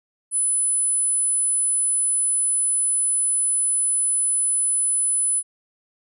sine tone, 10020 Hz, D#9, 11 cents sharp, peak -18 dBFS, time 0.31-5.43 s, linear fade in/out 50 ms, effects none

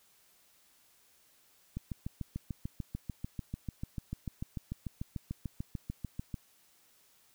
click train, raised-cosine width 5 ms, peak -24 dBFS, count 32, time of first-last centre 1.77-6.342 s, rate 6.78 Hz, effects white hiss -66 dBFS RMS until 7.34 s

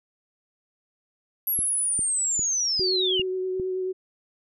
sine linear sweep, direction down, 11660 to 2762 Hz, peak -22 dBFS, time 1.47-3.22 s, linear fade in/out 5 ms
click train, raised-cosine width 3 ms, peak -23 dBFS, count 6, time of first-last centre 1.59-3.598 s, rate 2.49 Hz
sine tone with vibrato, 372.5 Hz, F#4, 12 cents sharp, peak -25 dBFS, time 2.79-3.93 s, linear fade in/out 20 ms, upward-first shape sine, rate 9.3 Hz, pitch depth 15 cents each way
effects none

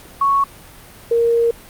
sine tone pair in turn, 1108.7 / 466.2 Hz, C#6 / A#4, 0 / 0 cents, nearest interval octave + minor third, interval 1500 cents, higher first, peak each -12 dBFS, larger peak neither, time 0.21-0.44 / 1.11-1.51 s, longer second, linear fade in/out 5 ms, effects pink hiss -41 dBFS RMS until 1.69 s + Opus 48 kbps

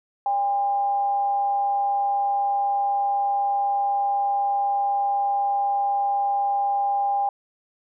sine tone with amplitude modulation, 804 Hz, G5, 44 cents sharp, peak -18 dBFS, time 0.26-7.29 s, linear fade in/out 2 ms, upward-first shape sine, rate 228 Hz, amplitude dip 35%, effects none

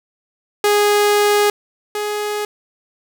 sawtooth tone pair in turn, 413.6 / 417.7 Hz, G#4 / G#4, -7 / +10 cents, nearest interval unison, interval 17 cents, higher second, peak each -8 / -16 dBFS, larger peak first, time 0.64-1.5 / 1.95-2.45 s, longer first, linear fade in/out 2 ms, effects none

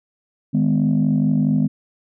sine chord, G# minor, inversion second, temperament equal with one note detuned, 155.56 / 207.7 / 252.4 Hz, D#3 / G#3 / B3, 0 / 0 / +38 cents, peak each -18 dBFS, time 0.53-1.68 s, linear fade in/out 20 ms, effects tanh soft clip ceiling -9 dBFS

